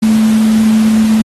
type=tone in noise; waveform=sine; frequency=219.2 Hz; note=A3; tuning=6 cents flat; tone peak=-6 dBFS; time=0.02-1.22 s; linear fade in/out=10 ms; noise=pink; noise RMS=-24 dBFS; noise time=0.02-1.22 s; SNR=+15 dB; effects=high-pass 100 Hz 12 dB/octave + AAC 32 kbps